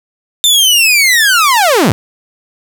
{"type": "linear sweep", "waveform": "sawtooth", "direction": "down", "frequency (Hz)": [3607, 77.78], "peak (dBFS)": -3, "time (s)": [0.44, 1.92], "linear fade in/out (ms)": 0, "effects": []}